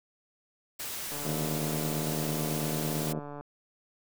white noise, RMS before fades -37 dBFS, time 0.79-3.13 s, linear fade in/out 10 ms
click train, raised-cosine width 1 ms, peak -28 dBFS, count 333, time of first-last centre 1.12-3.41 s, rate 145 Hz
harmonic tone, 77 Hz, D#2, 17 cents flat, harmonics 2 / 3 / 4 / 5 / 6 / 7 / 8 / 9, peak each -33 / -37 / -39 / -41 / -43 / -44 / -45 / -46 dBFS, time 1.24-3.2 s, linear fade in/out 20 ms
effects none

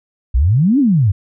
sine exponential two-way sweep, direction up then down, 55 to 300 to 89.5 Hz, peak -9 dBFS, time 0.34-1.12 s, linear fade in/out 10 ms, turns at 0.79 s, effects none

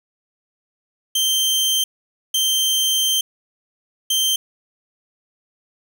sawtooth tone bursts at uneven times, 3136 Hz, G7, in tune, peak -13 dBFS, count 3, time 1.15-1.84 / 2.34-3.21 / 4.1-4.36 s, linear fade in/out 5 ms, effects 8-bit

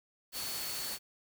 sine tone in noise, 4435 Hz, C#8, in tune, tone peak -42 dBFS, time 0.32-0.99 s, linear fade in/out 50 ms, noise white, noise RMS -39 dBFS, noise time 0.32-0.99 s, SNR -6 dB, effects none

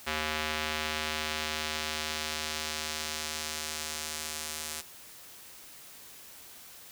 square tone with band-pass filter sweep, 77.2 Hz, D#2, 13 cents flat, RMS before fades -35 dBFS, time 0.06-4.82 s, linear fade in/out 20 ms, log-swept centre 2500 to 8800 Hz, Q 0.85, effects white hiss -50 dBFS RMS until 6.91 s

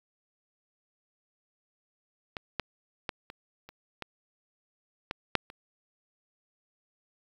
clicks, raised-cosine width 0.3 ms, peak -19 / -13 / -15 / -26 / -30 / -20 / -16 / -6 / -29 dBFS, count 9, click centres 2.368 / 2.597 / 3.092 / 3.301 / 3.69 / 4.023 / 5.111 / 5.353 / 5.501 s, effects 8-bit

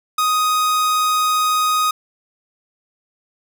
45% pulse tone, 1249 Hz, D#6, 6 cents sharp, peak -15 dBFS, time 0.18-1.91 s, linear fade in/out 5 ms, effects none

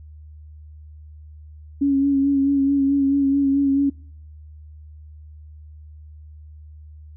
sine tone with vibrato, 277.2 Hz, C#4, in tune, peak -15 dBFS, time 1.81-3.9 s, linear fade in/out 10 ms, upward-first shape sine, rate 4.6 Hz, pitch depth 29 cents each way, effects noise-tail reverb RT60 0.5 s tail -23 dB re dry + added 76 Hz sine -39 dBFS peak until 7.16 s

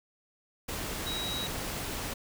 sine tone in noise, 3843 Hz, B7, 48 cents flat, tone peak -34 dBFS, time 1.06-1.47 s, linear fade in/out 10 ms, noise pink, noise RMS -36 dBFS, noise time 0.68-2.14 s, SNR -1 dB, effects none

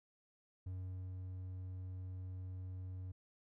triangle tone with ADSR envelope, 92.5 Hz, F#2, in tune, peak -39 dBFS, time 0.66-3.12 s, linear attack 7 ms, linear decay 450 ms, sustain -2 dB, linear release 8 ms, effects none

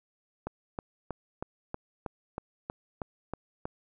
click train, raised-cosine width 1 ms, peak -20 dBFS, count 11, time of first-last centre 0.47-3.655 s, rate 3.14 Hz, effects none

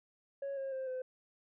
sine tone with pitch steps, 554.4 / 540.2 / 526.3 / 512.8 Hz, C#5 / C#5 / C5 / C5, 0 / -45 / +10 / -35 cents, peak -34 dBFS, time 0.42-1.02 s, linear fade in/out 5 ms, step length 150 ms, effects tanh soft clip ceiling -35 dBFS

